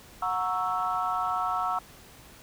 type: chord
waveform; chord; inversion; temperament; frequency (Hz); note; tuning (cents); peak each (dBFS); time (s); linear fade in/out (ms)
sine; F# dominant seventh; none; equal with one note detuned; 731.1 / 932.3 / 1108.7 / 1318.5; F#5 / A#5 / C#6 / E6; -21 / 0 / 0 / 0; -30 / -33 / -32 / -29; 0.22-1.79; 5
effects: tanh soft clip ceiling -17 dBFS + pink hiss -51 dBFS RMS until 2.42 s